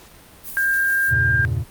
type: noise with tremolo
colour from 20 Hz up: violet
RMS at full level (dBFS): -31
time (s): 0.43-1.14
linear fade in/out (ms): 50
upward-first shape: square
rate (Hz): 6.7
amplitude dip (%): 25
type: tone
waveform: sine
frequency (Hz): 1599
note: G6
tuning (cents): +34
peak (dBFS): -16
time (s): 0.57-1.45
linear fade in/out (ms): 0
type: chord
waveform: triangle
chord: E diminished seventh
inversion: none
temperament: equal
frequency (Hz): 82.41 / 98 / 116.54 / 138.59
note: E2 / G2 / Bb2 / Db3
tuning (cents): 0 / 0 / 0 / 0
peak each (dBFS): -23 / -25 / -21 / -25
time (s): 1.08-1.65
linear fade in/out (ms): 50
effects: pink hiss -46 dBFS RMS until 1.7 s + Opus 48 kbps